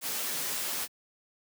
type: noise with comb filter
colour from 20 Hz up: white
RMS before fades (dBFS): -33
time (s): 0.01-0.88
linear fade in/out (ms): 50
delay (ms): 9.3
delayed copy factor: -0.5
effects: high-pass 150 Hz 12 dB/octave